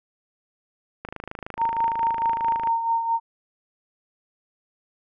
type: click train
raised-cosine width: 0.5 ms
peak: -18 dBFS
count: 44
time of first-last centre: 1.05-2.673 s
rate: 26.5 Hz
type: tone with tremolo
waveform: sine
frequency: 918 Hz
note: A#5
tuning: 27 cents flat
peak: -18 dBFS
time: 1.57-3.2 s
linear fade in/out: 50 ms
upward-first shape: sine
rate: 4.6 Hz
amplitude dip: 55%
effects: none